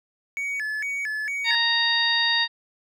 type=tone with vibrato; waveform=triangle; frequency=1968 Hz; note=B6; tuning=7 cents flat; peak=-24 dBFS; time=0.37-1.55 s; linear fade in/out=0 ms; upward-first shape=square; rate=2.2 Hz; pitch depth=230 cents each way
type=harmonic tone; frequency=930 Hz; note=A#5; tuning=4 cents flat; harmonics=1 / 2 / 3 / 4 / 5; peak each=-30 / -23 / -31 / -23 / -27 dBFS; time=1.44-2.48 s; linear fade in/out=50 ms
effects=none